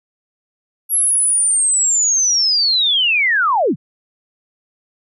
sine linear sweep, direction down, 11380 to 103.83 Hz, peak -12 dBFS, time 0.89-3.76 s, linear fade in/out 50 ms, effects none

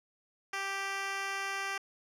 10% pulse tone with band-pass filter, 392 Hz, G4, in tune, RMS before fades -36 dBFS, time 0.53-1.78 s, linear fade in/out 5 ms, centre 2500 Hz, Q 0.53, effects none

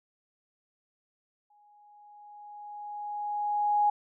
sine tone with exponential growth, 830 Hz, G#5, 1 cent flat, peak -20 dBFS, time 1.5-3.9 s, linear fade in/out 5 ms, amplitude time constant 520 ms, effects none

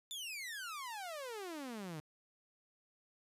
sawtooth exponential sweep, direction down, 3594 to 146.83 Hz, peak -39 dBFS, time 0.11-2 s, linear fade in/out 0 ms, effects resampled to 32000 Hz + 12-bit

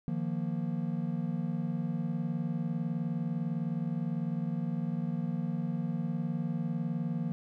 triangle chord, Eb suspended second, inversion none, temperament equal with one note detuned, 154.85 / 174.61 / 233.1 Hz, Eb3 / F3 / Bb3, -8 / 0 / 0 cents, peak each -33 / -32 / -34 dBFS, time 0.08-7.32 s, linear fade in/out 0 ms, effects none

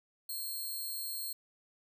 5% pulse tone, 4236 Hz, C8, 21 cents sharp, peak -30 dBFS, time 0.29-1.33 s, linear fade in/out 5 ms, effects 11-bit

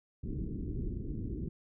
pink low-pass noise, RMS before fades -37 dBFS, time 0.23-1.49 s, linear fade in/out 10 ms, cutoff 380 Hz, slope 48 dB/octave, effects none

